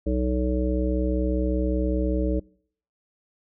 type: harmonic tone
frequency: 62.6 Hz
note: B1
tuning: 24 cents sharp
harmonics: 1 / 3 / 5 / 7 / 9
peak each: -24 / -30 / -27 / -31 / -31 dBFS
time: 0.06-2.4 s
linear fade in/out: 10 ms
effects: noise-tail reverb RT60 0.6 s tail -25 dB re dry